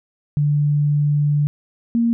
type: tone pair in turn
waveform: sine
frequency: 146.7 / 232.9 Hz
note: D3 / A#3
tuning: -2 / -1 cents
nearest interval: minor sixth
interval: 801 cents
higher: second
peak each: -14 / -14 dBFS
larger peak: neither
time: 0.37-1.47 / 1.95-2.13 s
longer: first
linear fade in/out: 0 ms
effects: none